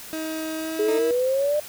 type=tone with pitch glide; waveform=30% pulse; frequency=317 to 326.5 Hz; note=D#4 to E4; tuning=+32 to -17 cents; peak=-25 dBFS; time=0.13-1.11 s; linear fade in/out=0 ms; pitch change=+51 cents; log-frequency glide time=0.57-0.97 s
type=exponential sweep; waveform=sine; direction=up; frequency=415.3 to 605 Hz; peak=-19 dBFS; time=0.79-1.6 s; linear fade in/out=5 ms
type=tone; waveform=20% pulse; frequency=309.2 Hz; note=D#4; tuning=11 cents flat; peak=-24 dBFS; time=0.88-0.99 s; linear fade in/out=5 ms
effects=white hiss -40 dBFS RMS until 1.68 s